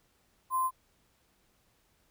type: tone with sample-and-hold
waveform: sine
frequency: 1038 Hz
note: C6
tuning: 14 cents flat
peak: -26 dBFS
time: 0.5-0.71 s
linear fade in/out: 50 ms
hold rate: 11025 Hz
effects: pink hiss -70 dBFS RMS until 2.1 s